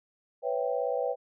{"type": "chord", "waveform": "sine", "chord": "C# half-diminished seventh", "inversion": "third", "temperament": "equal with one note detuned", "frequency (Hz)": [496.7, 554.4, 659.3, 784], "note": ["B4", "C#5", "E5", "G5"], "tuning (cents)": [10, 0, 0, 0], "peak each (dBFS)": [-30, -32, -35, -35], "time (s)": [0.42, 1.16], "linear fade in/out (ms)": 50, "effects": []}